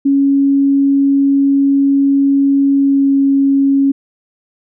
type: tone with pitch glide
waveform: sine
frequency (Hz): 277.2 to 275.4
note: C#4 to C#4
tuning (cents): 0 to -11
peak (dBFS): -8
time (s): 0.05-3.92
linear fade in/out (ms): 10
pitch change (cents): -11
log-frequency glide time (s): 2.75-3.12
effects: none